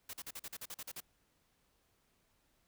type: noise bursts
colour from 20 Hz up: white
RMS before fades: -45 dBFS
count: 11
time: 0.09-1.004 s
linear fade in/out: 5 ms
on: 44 ms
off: 43 ms
effects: pink hiss -75 dBFS RMS until 2.67 s